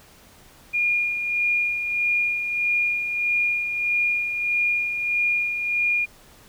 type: tone with tremolo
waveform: sine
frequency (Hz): 2424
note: D#7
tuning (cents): -46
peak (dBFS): -18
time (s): 0.73-6.06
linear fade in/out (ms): 20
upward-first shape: sine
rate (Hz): 1.6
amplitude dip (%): 50
effects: pink hiss -51 dBFS RMS until 6.48 s